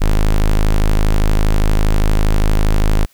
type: tone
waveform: square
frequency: 26.24 Hz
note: G#0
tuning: 19 cents sharp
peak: -10 dBFS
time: 0-3.06 s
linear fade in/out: 20 ms
effects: white hiss -53 dBFS RMS until 3.13 s